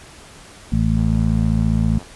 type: harmonic tone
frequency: 55 Hz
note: A1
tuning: in tune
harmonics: 1 / 2 / 3 / 4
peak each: -20 / -20 / -20 / -20 dBFS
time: 0.72-1.99 s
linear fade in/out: 5 ms
type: click train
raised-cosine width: 1 ms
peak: -25 dBFS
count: 95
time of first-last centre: 0.97-2.027 s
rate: 88.9 Hz
effects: pink hiss -42 dBFS RMS until 2.15 s + resampled to 24000 Hz